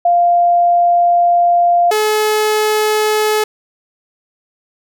sine / sawtooth tone pair in turn, 697 / 427.9 Hz, F5 / A4, -4 / -48 cents, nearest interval minor sixth, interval 844 cents, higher first, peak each -8 dBFS, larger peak neither, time 0.05-1.91 / 1.91-3.44 s, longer first, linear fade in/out 5 ms, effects none

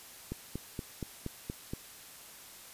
click train, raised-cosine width 3 ms, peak -23 dBFS, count 7, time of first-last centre 0.32-1.735 s, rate 4.24 Hz, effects white hiss -51 dBFS RMS until 2.73 s + resampled to 32000 Hz

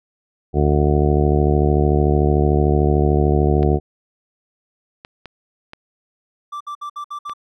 harmonic tone, 73.42 Hz, D2, in tune, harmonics 1 / 2 / 3 / 4 / 5 / 6 / 7 / 8 / 9 / 10, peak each -17 / -19 / -24 / -25 / -20 / -23 / -34 / -33 / -29 / -26 dBFS, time 0.53-3.8 s, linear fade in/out 50 ms
clicks, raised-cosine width 0.3 ms, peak -19 dBFS, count 5, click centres 3.63 / 5.049 / 5.257 / 5.734 / 7.296 s
triangle tone bursts, 1172 Hz, D6, 4 cents flat, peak -24 dBFS, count 6, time 6.52-7.336 s, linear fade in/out 10 ms, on 86 ms, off 60 ms
effects none

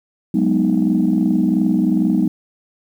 sine chord, G# minor seventh, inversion third, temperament equal, 185 / 207.7 / 246.9 / 311.1 Hz, F#3 / G#3 / B3 / D#4, 0 / 0 / 0 / 0 cents, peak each -18 dBFS, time 0.34-2.28 s, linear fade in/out 5 ms, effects tanh soft clip ceiling -6 dBFS + 8-bit

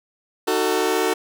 sawtooth chord, D# diminished, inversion none, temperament just, 311.1 / 373.4 / 448 Hz, D#4 / F#4 / A4, 0 / +16 / +31 cents, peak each -22 / -18 / -18 dBFS, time 0.47-1.14 s, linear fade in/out 10 ms, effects none

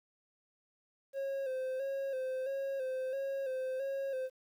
triangle tone with vibrato, 532 Hz, C5, 29 cents sharp, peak -32 dBFS, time 1.13-4.3 s, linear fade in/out 50 ms, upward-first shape square, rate 1.5 Hz, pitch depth 44 cents each way, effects 11-bit

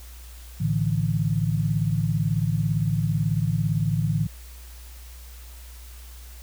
sine chord, A suspended fourth, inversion none, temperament equal, 110 / 146.83 / 164.81 Hz, A2 / D3 / E3, 0 / 0 / 0 cents, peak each -25 dBFS, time 0.6-4.27 s, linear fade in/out 10 ms, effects added 60 Hz sine -40 dBFS peak until 6.42 s + white hiss -49 dBFS RMS until 6.42 s

